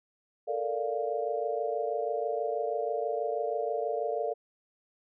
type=chord; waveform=sine; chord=Bb major seventh; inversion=third; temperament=equal; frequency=440 / 466.2 / 587.3 / 698.5 Hz; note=A4 / Bb4 / D5 / F5; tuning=0 / 0 / 0 / 0 cents; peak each=-34 dBFS; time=0.47-4.34 s; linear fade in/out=20 ms; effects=none